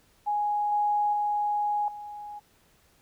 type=tone with level steps; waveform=sine; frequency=830.6 Hz; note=G#5; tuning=in tune; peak=-24 / -22 / -24 / -37 dBFS; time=0.26-2.4 s; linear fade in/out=20 ms; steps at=0.72 / 1.13 / 1.88 s; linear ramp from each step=2 ms; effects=pink hiss -63 dBFS RMS until 3.01 s